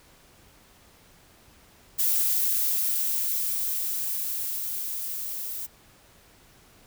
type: noise with level ramp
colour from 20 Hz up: violet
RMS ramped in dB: -23 to -34 dBFS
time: 1.98-5.67 s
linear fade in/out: 20 ms
effects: pink hiss -56 dBFS RMS until 6.86 s